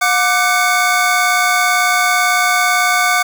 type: tone cluster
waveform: square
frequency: 721 / 1179 / 1505 / 2221 Hz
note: F#5 / D6 / F#6 / C#7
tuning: -45 / +6 / +29 / +3 cents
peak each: -18 dBFS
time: 0.01-3.23 s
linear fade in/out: 10 ms
effects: none